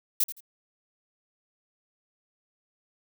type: noise with echo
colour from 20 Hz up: violet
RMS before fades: -23 dBFS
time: 0.2-0.24 s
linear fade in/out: 5 ms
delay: 83 ms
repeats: 2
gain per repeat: -13 dB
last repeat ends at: 0.406 s
effects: none